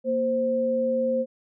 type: tone pair together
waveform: sine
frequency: 234.3 / 523.3 Hz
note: A#3 / C5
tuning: +9 / 0 cents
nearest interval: octave + major second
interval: 1391 cents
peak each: -28 / -22 dBFS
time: 0.04-1.26 s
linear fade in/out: 50 ms
effects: none